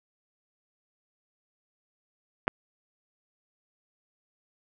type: clicks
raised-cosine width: 0.5 ms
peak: -24 / -7 dBFS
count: 2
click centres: 2.471 / 2.479 s
effects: none